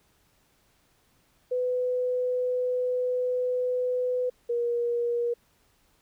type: tone pair in turn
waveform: sine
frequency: 500 / 475.7 Hz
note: B4 / A#4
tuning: +21 / +35 cents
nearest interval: minor second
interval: 86 cents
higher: first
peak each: -24 dBFS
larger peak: neither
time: 1.51-4.3 / 4.49-5.34 s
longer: first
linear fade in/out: 10 ms
effects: pink hiss -66 dBFS RMS until 6.01 s